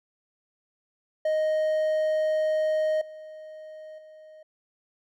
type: tone with level steps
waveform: triangle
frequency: 622.3 Hz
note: D#5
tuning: in tune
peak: -20 / -38 / -44 dBFS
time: 1.25-4.43 s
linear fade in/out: 5 ms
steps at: 3.01 / 3.98 s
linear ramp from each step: 5 ms
effects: none